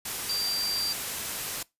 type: tone in noise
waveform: sine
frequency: 4714 Hz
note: D8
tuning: 6 cents sharp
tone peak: -27 dBFS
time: 0.29-0.93 s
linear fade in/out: 5 ms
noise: white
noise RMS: -33 dBFS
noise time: 0.05-1.63 s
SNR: +3 dB
effects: noise-tail reverb RT60 0.2 s tail -22 dB re dry + resampled to 32000 Hz